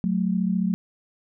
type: tone pair together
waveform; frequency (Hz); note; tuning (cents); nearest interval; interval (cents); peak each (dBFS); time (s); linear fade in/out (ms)
sine; 184 / 218.4; F#3 / A3; -9 / -13; minor third; 296; -22 / -25; 0.04-0.74; 0
effects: none